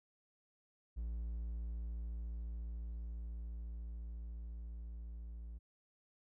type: tone with level ramp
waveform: triangle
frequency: 57.1 Hz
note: A#1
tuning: 35 cents flat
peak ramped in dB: -36 to -43 dBFS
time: 0.96-5.59 s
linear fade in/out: 20 ms
effects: none